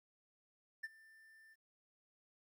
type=tone with ADSR envelope; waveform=triangle; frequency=1781 Hz; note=A6; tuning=21 cents sharp; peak=-37 dBFS; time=0.83-1.56 s; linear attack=12 ms; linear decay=32 ms; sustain=-22 dB; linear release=35 ms; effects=13-bit